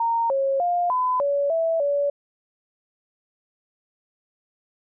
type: tone with pitch steps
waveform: sine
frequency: 924 / 544 / 704 / 1008 / 567 / 657 / 571 Hz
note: A#5 / C#5 / F5 / B5 / C#5 / E5 / D5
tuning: -16 / -33 / +14 / +35 / +39 / -6 / -49 cents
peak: -19 dBFS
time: 0-2.1 s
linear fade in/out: 5 ms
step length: 300 ms
effects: none